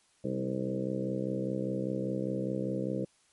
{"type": "harmonic tone with a mistuned harmonic", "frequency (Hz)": 65, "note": "C2", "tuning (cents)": -11, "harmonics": [2, 3, 4, 5, 6, 7, 8, 9], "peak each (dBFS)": [-38, -35, -42, -37, -43, -39, -37, -47], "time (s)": [0.24, 3.05], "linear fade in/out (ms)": 5, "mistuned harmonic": 4, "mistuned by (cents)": 20, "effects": ["white hiss -67 dBFS RMS until 3.32 s", "MP3 48 kbps"]}